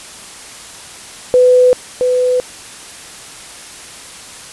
sine tone with echo, 501 Hz, B4, 25 cents sharp, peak -5 dBFS, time 1.34-1.73 s, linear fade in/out 0 ms, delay 670 ms, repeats 1, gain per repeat -5 dB, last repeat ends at 2.4 s, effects white hiss -33 dBFS RMS until 4.52 s + resampled to 24000 Hz

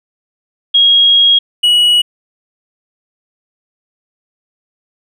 sine / triangle tone pair in turn, 3283 / 2925 Hz, G#7 / F#7, -21 / -21 cents, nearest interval major second, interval 200 cents, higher first, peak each -5 dBFS, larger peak neither, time 0.74-1.39 / 1.63-2.02 s, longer first, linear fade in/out 10 ms, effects none

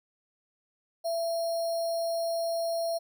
sine tone with sample-and-hold, 669 Hz, E5, 25 cents sharp, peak -27 dBFS, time 1.04-2.99 s, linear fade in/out 20 ms, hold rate 4900 Hz, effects none

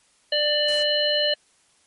harmonic tone, 593 Hz, D5, 17 cents sharp, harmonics 1 / 3 / 5 / 7, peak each -23 / -29 / -23 / -25 dBFS, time 0.32-1.34 s, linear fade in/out 5 ms
white noise, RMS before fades -37 dBFS, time 0.68-0.83 s, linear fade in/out 5 ms
effects white hiss -61 dBFS RMS until 1.86 s + MP3 48 kbps

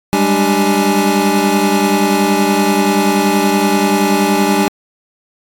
square tone cluster, 194.8 / 205.3 / 297.7 / 393.1 / 836 Hz, G3 / G#3 / D4 / G4 / G#5, -11 / -20 / +24 / +5 / +11 cents, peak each -18 dBFS, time 0.13-4.68 s, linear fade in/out 0 ms, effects AAC 64 kbps

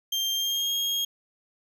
35% pulse tone with pitch glide, 3177 to 3257 Hz, G7 to G#7, +23 to -34 cents, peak -23 dBFS, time 0.12-1.05 s, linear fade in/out 5 ms, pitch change +43 cents, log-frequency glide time 0.33-0.73 s, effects none

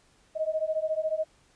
sine beating tone pair, 622.3 / 636.3 Hz, D#5 / D#5, 0 / +39 cents, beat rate 14 Hz, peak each -29 dBFS, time 0.35-1.25 s, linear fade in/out 20 ms, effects pink hiss -63 dBFS RMS until 1.55 s + resampled to 22050 Hz

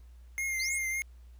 square tone with vibrato, 2119 Hz, C7, 21 cents sharp, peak -31 dBFS, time 0.38-1.02 s, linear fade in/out 0 ms, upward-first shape triangle, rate 3.5 Hz, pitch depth 37 cents each way
sine exponential sweep, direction up, 3927 to 9840 Hz, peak -34 dBFS, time 0.59-0.79 s, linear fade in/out 10 ms
effects added 60 Hz sine -49 dBFS peak until 1.39 s + pink hiss -70 dBFS RMS until 1.39 s

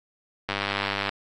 click train, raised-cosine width 0.3 ms, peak -10 dBFS, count 61, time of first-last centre 0.49-1.092 s, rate 99.7 Hz, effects AAC 48 kbps

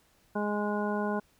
harmonic tone, 207.7 Hz, G#3, in tune, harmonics 1 / 2 / 3 / 4 / 5 / 7, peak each -31 / -34 / -36 / -37 / -38 / -39 dBFS, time 0.35-1.2 s, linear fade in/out 10 ms, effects pink hiss -66 dBFS RMS until 1.39 s

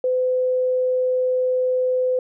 sine tone, 508 Hz, B4, 49 cents sharp, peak -17 dBFS, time 0.04-2.19 s, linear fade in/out 2 ms, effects none

